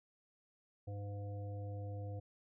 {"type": "harmonic tone with a mistuned harmonic", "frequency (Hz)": 101.7, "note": "G#2", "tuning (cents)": -36, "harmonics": [1, 3, 5, 7], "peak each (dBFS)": [-41, -55, -51, -56], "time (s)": [0.87, 2.2], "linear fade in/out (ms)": 10, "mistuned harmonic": 1, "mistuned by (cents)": -16, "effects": []}